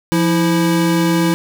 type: tone pair together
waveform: square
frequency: 172.5 / 327.1 Hz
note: F3 / E4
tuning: -21 / -13 cents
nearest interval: major seventh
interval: 1108 cents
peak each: -16 dBFS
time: 0.12-1.34 s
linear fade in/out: 0 ms
effects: none